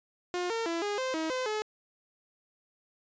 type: tone with pitch steps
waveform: sawtooth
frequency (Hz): 356.7 / 456 / 335.1 / 410.9 / 519 / 319.2 / 512 / 428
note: F4 / A#4 / E4 / G#4 / C5 / D#4 / C5 / A4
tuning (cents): +37 / -38 / +29 / -18 / -14 / +44 / -38 / -48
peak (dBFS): -26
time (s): 0.34-1.62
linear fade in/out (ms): 0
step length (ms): 160
effects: resampled to 16000 Hz